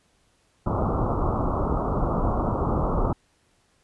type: low-pass noise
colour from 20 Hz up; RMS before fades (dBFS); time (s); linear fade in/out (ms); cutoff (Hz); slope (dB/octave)
pink; -24; 0.66-3.13; 5; 1300; 96
effects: pink hiss -65 dBFS RMS until 3.83 s + resampled to 24000 Hz